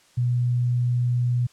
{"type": "tone", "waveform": "sine", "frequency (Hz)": 122.4, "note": "B2", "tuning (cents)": -15, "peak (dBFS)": -19, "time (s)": [0.17, 1.47], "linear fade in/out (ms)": 10, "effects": ["white hiss -57 dBFS RMS until 1.52 s", "low-pass 8000 Hz 12 dB/octave"]}